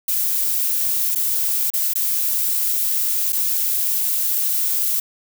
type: noise with dropouts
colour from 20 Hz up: violet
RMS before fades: -20 dBFS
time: 0.08-5 s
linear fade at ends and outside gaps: 5 ms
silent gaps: 1.15-1.156 / 1.703-1.736 / 1.936-1.954 / 3.323-3.328 s
effects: none